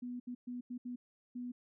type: tone bursts at uneven times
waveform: sine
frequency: 245.9 Hz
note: B3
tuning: 7 cents flat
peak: -39 dBFS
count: 6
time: 0.02-0.2 / 0.27-0.35 / 0.47-0.61 / 0.7-0.78 / 0.85-0.96 / 1.35-1.52 s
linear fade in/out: 10 ms
effects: none